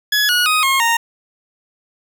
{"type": "tone with pitch steps", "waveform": "20% pulse", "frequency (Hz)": [1690, 1454.3, 1251.5, 1077, 926.8], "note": ["G#6", "F#6", "D#6", "C6", "A#5"], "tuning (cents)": [30, -30, 10, 50, -10], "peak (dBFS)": -8, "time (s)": [0.12, 0.97], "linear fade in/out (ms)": 5, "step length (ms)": 170, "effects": []}